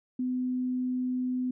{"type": "tone", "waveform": "sine", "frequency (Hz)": 252.7, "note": "B3", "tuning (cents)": 40, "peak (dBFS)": -27, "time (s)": [0.19, 1.51], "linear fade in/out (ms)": 5, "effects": []}